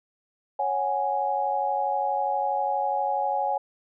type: chord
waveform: sine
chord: C# suspended fourth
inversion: none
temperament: just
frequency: 554.4 / 739.2 / 831.5 Hz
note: C#5 / F#5 / G#5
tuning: 0 / -2 / +2 cents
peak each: -30 / -29 / -25 dBFS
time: 0.59-3.58 s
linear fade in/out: 5 ms
effects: none